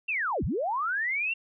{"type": "linear two-way sweep", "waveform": "sine", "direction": "down then up", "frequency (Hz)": [2779, 43.51, 2779], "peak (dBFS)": -26, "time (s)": [0.08, 1.34], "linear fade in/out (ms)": 10, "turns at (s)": 0.44, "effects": []}